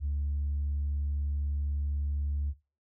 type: tone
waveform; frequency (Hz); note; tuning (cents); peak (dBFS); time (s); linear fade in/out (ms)
sine; 72; D2; -34; -27; 0-2.54; 50
effects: noise-tail reverb RT60 0.3 s tail -18 dB re dry + tanh soft clip ceiling -25 dBFS